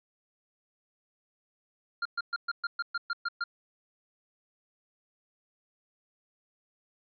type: tone bursts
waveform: square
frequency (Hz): 1396.9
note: F6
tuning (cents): 0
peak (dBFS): -29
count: 10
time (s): 2.02-3.44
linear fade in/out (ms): 5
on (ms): 34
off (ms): 120
effects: resampled to 11025 Hz